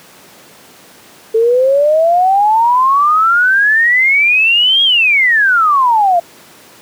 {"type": "exponential two-way sweep", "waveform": "sine", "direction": "up then down", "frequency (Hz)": [440, 3300, 671], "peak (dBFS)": -7, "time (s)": [1.34, 6.2], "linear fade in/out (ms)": 10, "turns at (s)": 4.83, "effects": ["pink hiss -40 dBFS RMS until 6.81 s", "high-pass 200 Hz 12 dB/octave"]}